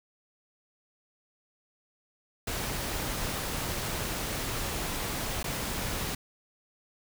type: noise with dropouts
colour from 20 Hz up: pink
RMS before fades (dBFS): -33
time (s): 2.47-6.15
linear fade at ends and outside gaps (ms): 5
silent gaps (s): 5.43-5.441
effects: none